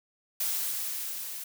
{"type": "noise with level ramp", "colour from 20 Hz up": "blue", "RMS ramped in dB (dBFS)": [-29, -39], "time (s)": [0.4, 1.44], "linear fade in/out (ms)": 5, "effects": []}